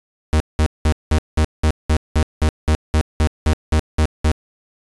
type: tone bursts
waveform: 45% pulse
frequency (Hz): 77.78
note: D#2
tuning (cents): 0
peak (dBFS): -12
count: 16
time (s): 0.33-4.316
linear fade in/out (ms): 0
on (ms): 71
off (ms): 190
effects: resampled to 24000 Hz